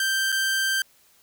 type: tone with dropouts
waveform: sawtooth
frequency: 1568 Hz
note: G6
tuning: in tune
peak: -18 dBFS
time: 0-0.82 s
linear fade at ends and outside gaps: 2 ms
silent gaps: 0.32-0.324 s
effects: white hiss -59 dBFS RMS until 1.22 s